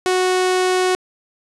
sawtooth tone, 368.5 Hz, F#4, 7 cents flat, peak -11 dBFS, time 0.06-0.95 s, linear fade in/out 0 ms, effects resampled to 24000 Hz + 8-bit

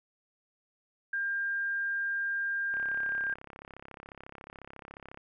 sine tone, 1600 Hz, G6, 35 cents sharp, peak -29 dBFS, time 1.13-3.34 s, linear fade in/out 5 ms
click train, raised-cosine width 0.5 ms, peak -30 dBFS, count 84, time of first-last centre 2.74-5.174 s, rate 34.1 Hz
effects none

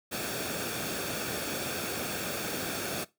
pink noise with comb filter, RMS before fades -34 dBFS, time 0.11-3.05 s, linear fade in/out 20 ms, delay 1 ms, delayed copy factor -0.55, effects noise-tail reverb RT60 0.2 s tail -18 dB re dry + high-pass 100 Hz 12 dB/octave

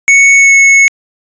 square tone with pitch glide, 2217 to 2198 Hz, C#7 to C#7, 0 to -15 cents, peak -3 dBFS, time 0.08-0.88 s, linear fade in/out 0 ms, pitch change -15 cents, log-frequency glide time 0.35-0.54 s, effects resampled to 16000 Hz

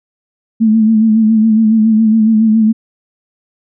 sine tone with vibrato, 220 Hz, A3, in tune, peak -6 dBFS, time 0.6-2.73 s, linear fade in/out 20 ms, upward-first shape sine, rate 7.2 Hz, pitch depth 46 cents each way, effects none

